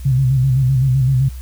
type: tone with vibrato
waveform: sine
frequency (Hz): 131.2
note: C3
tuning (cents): +5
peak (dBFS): -11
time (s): 0.05-1.29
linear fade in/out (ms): 10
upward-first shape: square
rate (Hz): 7.8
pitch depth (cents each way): 62
effects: added 63 Hz sine -27 dBFS peak until 1.41 s + white hiss -45 dBFS RMS until 1.41 s